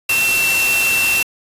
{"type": "tone in noise", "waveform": "sine", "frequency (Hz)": 2699, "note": "E7", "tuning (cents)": 40, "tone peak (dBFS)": -14, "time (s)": [0.09, 1.23], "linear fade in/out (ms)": 5, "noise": "white", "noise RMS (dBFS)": -20, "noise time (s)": [0.09, 1.23], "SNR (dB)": 3, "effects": ["resampled to 32000 Hz"]}